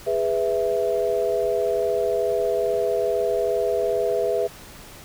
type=chord; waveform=sine; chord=E major; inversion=first; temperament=just; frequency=412 / 494.4 / 659.3 Hz; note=G#4 / B4 / E5; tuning=-14 / +2 / 0 cents; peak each=-24 dBFS; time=0.06-4.48 s; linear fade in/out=20 ms; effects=pink hiss -43 dBFS RMS until 5.04 s